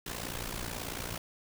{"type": "noise with amplitude modulation", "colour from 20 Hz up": "pink", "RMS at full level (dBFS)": -35, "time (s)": [0.06, 1.18], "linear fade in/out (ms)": 5, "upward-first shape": "sine", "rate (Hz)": 58.4, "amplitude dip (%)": 75, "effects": []}